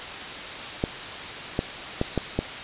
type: clicks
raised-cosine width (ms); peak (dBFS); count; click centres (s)
2; -9; 5; 0.839 / 1.591 / 2.014 / 2.177 / 2.39
effects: white hiss -34 dBFS RMS until 2.63 s + resampled to 8000 Hz